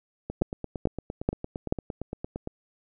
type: two click trains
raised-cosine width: 2 ms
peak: -19 / -9 dBFS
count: 20 / 4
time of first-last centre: 0.3-2.474 / 0.42-1.724 s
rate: 8.74 / 2.3 Hz
effects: none